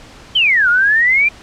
sine exponential two-way sweep, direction down then up, 3188 to 1396.9 to 2412 Hz, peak -9 dBFS, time 0.35-1.29 s, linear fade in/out 10 ms, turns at 0.69 s, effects pink hiss -39 dBFS RMS until 1.42 s + low-pass 6000 Hz 12 dB/octave

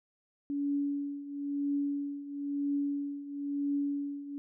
sine tone with tremolo, 284.3 Hz, C#4, 44 cents sharp, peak -27 dBFS, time 0.5-4.38 s, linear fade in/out 0 ms, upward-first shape triangle, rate 1 Hz, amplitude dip 80%, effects none

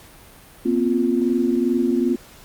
sine chord, Bb suspended second, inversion none, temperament equal with one note detuned, 239.1 / 261.6 / 349.2 Hz, Bb3 / C4 / F4, +44 / 0 / 0 cents, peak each -21 dBFS, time 0.65-2.16 s, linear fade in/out 10 ms, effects pink hiss -46 dBFS RMS until 2.44 s + Opus 48 kbps

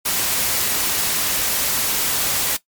white noise, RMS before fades -20 dBFS, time 0.05-2.57 s, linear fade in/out 10 ms, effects noise-tail reverb RT60 0.1 s tail -17 dB re dry + MP3 96 kbps

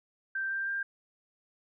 sine tone with pitch steps, 1567 / 1579.7 / 1592.5 Hz, G6 / G6 / G6, -1 / +13 / +27 cents, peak -30 dBFS, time 0.35-0.83 s, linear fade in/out 5 ms, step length 160 ms, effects none

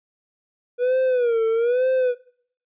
triangle tone with vibrato, 482.5 Hz, B4, 40 cents flat, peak -15 dBFS, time 0.78-2.15 s, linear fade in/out 50 ms, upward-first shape sine, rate 1.1 Hz, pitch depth 130 cents each way, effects noise-tail reverb RT60 0.6 s tail -23 dB re dry + resampled to 8000 Hz

